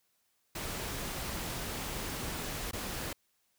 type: noise with dropouts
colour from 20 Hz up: pink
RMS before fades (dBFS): -38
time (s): 0.55-3.13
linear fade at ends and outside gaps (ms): 5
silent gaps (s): 2.712-2.731
effects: white hiss -75 dBFS RMS until 3.58 s